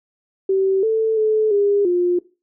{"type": "tone with pitch steps", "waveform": "sine", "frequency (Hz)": [384.7, 443.1, 433.2, 405.3, 354.1], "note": ["G4", "A4", "A4", "G#4", "F4"], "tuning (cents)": [-33, 12, -27, -42, 24], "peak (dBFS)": -14, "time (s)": [0.49, 2.19], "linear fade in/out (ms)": 5, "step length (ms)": 340, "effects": ["noise-tail reverb RT60 0.3 s tail -19 dB re dry"]}